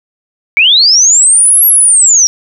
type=linear two-way sweep; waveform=sine; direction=up then down; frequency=2200 to 11580 to 5540 Hz; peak=-3 dBFS; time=0.57-2.27 s; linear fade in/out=0 ms; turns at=1.66 s; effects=none